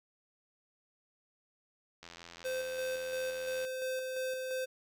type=click train; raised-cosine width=0.2 ms; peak=-31 dBFS; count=139; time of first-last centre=2.03-3.65 s; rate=85.2 Hz
type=tone with tremolo; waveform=square; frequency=517 Hz; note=C5; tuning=21 cents flat; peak=-34 dBFS; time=2.44-4.66 s; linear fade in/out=20 ms; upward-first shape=square; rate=2.9 Hz; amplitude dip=30%
effects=none